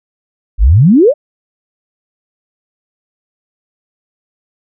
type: exponential sweep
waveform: sine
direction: up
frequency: 43 to 639 Hz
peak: -3 dBFS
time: 0.58-1.14 s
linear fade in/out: 50 ms
effects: none